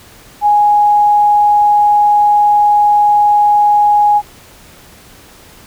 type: tone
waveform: sine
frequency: 830 Hz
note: G#5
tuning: 1 cent flat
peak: -6 dBFS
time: 0.41-4.22 s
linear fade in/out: 50 ms
effects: pink hiss -40 dBFS RMS until 5.66 s